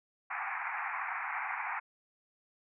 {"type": "band-pass noise", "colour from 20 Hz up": "pink", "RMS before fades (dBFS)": -37, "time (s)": [0.3, 1.8], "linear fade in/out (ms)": 10, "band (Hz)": [750, 2400], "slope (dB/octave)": 96, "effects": []}